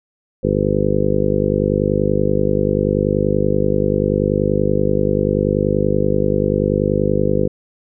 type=harmonic tone; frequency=50.4 Hz; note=G1; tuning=49 cents sharp; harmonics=1 / 2 / 3 / 4 / 5 / 6 / 7 / 8 / 9 / 10; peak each=-26 / -24 / -22 / -22 / -27 / -25 / -24 / -22 / -23 / -21 dBFS; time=0.43-7.48 s; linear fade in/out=10 ms; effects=none